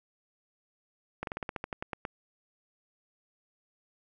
slowing click train, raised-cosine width 0.5 ms, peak -19 dBFS, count 12, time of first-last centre 1.23-2.052 s, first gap 42 ms, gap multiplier 1.11, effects none

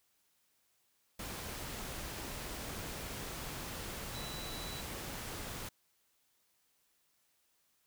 sine tone in noise, 3951 Hz, B7, in tune, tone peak -47 dBFS, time 4.14-4.81 s, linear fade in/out 5 ms, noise pink, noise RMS -43 dBFS, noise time 1.19-5.69 s, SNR -7 dB, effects white hiss -75 dBFS RMS until 7.86 s

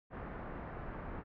pink low-pass noise, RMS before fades -44 dBFS, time 0.1-1.24 s, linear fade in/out 50 ms, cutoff 1700 Hz, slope 24 dB/octave, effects none

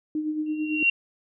sine tone with tremolo, 307 Hz, D#4, 23 cents flat, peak -23 dBFS, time 0.15-0.83 s, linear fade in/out 2 ms, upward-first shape sine, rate 9 Hz, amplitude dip 50%
sine tone with exponential growth, 2751 Hz, F7, 27 cents flat, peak -15 dBFS, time 0.46-0.9 s, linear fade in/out 5 ms, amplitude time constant 94 ms
effects none

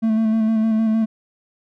triangle tone with vibrato, 221.1 Hz, A3, 9 cents sharp, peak -13 dBFS, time 0.02-1.06 s, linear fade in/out 20 ms, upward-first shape square, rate 6.5 Hz, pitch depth 21 cents each way, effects none

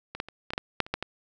clicks, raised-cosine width 0.3 ms, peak -21 / -13 / -26 / -18 / -14 / -12 / -6 / -26 / -11 / -15 dBFS, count 10, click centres 0.15 / 0.201 / 0.286 / 0.505 / 0.535 / 0.579 / 0.803 / 0.865 / 0.94 / 1.026 s, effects none

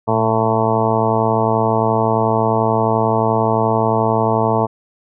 harmonic tone with a mistuned harmonic, 111.4 Hz, A2, 22 cents sharp, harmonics 1 / 2 / 3 / 4 / 5 / 6 / 7 / 8 / 9 / 10, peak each -21 / -22 / -26 / -20 / -26 / -20 / -26 / -20 / -25 / -26 dBFS, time 0.07-4.67 s, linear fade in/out 20 ms, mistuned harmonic 1, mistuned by +53 cents, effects none

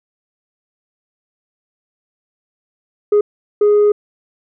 sine tone bursts at uneven times, 415.3 Hz, G#4, in tune, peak -6 dBFS, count 2, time 3.12-3.21 / 3.61-3.92 s, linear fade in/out 5 ms, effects tanh soft clip ceiling -7 dBFS

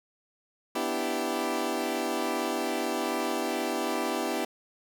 20% pulse chord, E minor seventh, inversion second, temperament equal, 246.9 / 293.7 / 329.6 / 392 Hz, B3 / D4 / E4 / G4, 0 / 0 / 0 / 0 cents, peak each -29 / -30 / -28 / -28 dBFS, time 0.75-4.45 s, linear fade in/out 5 ms, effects none

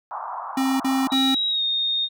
pink band-pass noise, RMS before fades -32 dBFS, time 0.11-1.14 s, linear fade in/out 0 ms, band 750 to 1200 Hz, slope 48 dB/octave
square tone bursts, 265.9 Hz, C4, 28 cents sharp, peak -20 dBFS, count 3, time 0.57-1.348 s, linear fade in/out 5 ms, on 230 ms, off 44 ms
sine tone with pitch glide, 3836 to 3688 Hz, A#7 to A#7, +49 to -19 cents, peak -20 dBFS, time 1.1-2.09 s, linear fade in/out 50 ms, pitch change -68 cents, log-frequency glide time 1.49-1.62 s
effects none

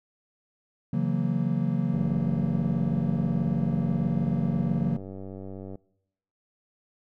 triangle chord, F# dominant seventh, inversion second, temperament just, 138.75 / 166.5 / 185 / 231.2 Hz, C#3 / E3 / F#3 / A#3, +2 / +18 / 0 / -14 cents, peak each -27 dBFS, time 0.93-4.97 s, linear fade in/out 5 ms
click train, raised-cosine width 2 ms, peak -27 dBFS, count 368, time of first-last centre 1.94-5.755 s, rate 96.2 Hz
effects noise-tail reverb RT60 0.9 s tail -24 dB re dry

